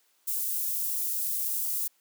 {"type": "high-pass noise", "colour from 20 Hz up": "white", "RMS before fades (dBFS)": -30, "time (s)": [0.27, 1.88], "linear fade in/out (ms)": 10, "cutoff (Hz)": 11000, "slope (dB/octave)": 12, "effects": ["white hiss -68 dBFS RMS until 2 s", "high-pass 300 Hz 12 dB/octave"]}